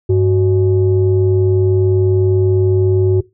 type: tone pair together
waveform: sine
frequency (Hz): 99.2 / 371.3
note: G2 / F#4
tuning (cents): +21 / +6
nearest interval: octave + major seventh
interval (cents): 2285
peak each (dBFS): -11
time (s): 0.09-3.21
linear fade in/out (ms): 10
effects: noise-tail reverb RT60 0.2 s tail -19 dB re dry + tanh soft clip ceiling -4 dBFS